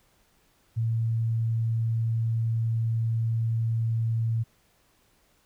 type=tone; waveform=sine; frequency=113.8 Hz; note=A#2; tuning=41 cents flat; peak=-23 dBFS; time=0.76-4.44 s; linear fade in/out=20 ms; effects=pink hiss -65 dBFS RMS until 5.45 s